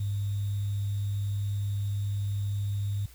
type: tone with sample-and-hold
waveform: sine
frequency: 101 Hz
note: G#2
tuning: 48 cents flat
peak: -27 dBFS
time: 0-3.06 s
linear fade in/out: 5 ms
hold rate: 3675 Hz
effects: added 60 Hz sine -50 dBFS peak until 3.14 s + white hiss -56 dBFS RMS until 3.14 s